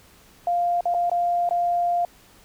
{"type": "tone with dropouts", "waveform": "sine", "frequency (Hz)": 698.5, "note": "F5", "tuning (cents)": 0, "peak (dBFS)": -19, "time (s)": [0.47, 2.05], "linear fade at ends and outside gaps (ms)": 2, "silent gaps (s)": [[0.808, 0.855], [0.941, 0.946], [1.097, 1.115], [1.491, 1.509]], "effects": ["pink hiss -53 dBFS RMS until 2.44 s"]}